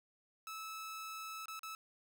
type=tone with dropouts; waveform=sawtooth; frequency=1305 Hz; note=E6; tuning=18 cents flat; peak=-40 dBFS; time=0.47-1.75 s; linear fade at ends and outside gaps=1 ms; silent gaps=1.457-1.482 / 1.593-1.632 s; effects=none